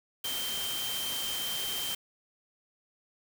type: tone in noise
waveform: sine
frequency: 3136 Hz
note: G7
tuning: in tune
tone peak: -34 dBFS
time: 0.24-1.95 s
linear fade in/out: 5 ms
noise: white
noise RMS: -36 dBFS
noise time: 0.24-1.95 s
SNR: -1 dB
effects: none